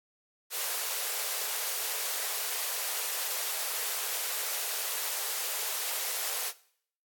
white high-pass noise, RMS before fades -33 dBFS, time 0.5-6.53 s, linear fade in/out 50 ms, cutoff 400 Hz, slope 96 dB/octave, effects noise-tail reverb RT60 0.6 s tail -19 dB re dry + AAC 64 kbps

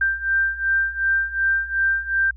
sine beating tone pair, 1573 / 1575.7 Hz, G6 / G6, +6 / +9 cents, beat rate 2.7 Hz, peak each -23 / -20 dBFS, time 0.01-2.31 s, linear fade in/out 5 ms, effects added 60 Hz sine -38 dBFS peak until 2.36 s

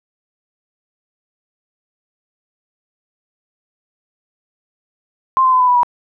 sine tone with pitch steps, 1051 / 1034.1 / 1017.5 / 1001.2 / 985.2 / 969.4 Hz, C6 / C6 / C6 / B5 / B5 / B5, +7 / -21 / -49 / +23 / -5 / -32 cents, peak -9 dBFS, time 5.37-5.832 s, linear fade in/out 0 ms, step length 77 ms, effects none

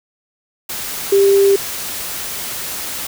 sine tone in noise, 395.7 Hz, G4, 16 cents sharp, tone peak -8 dBFS, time 1.12-1.56 s, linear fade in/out 5 ms, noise white, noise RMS -25 dBFS, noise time 0.69-3.07 s, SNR +14 dB, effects none

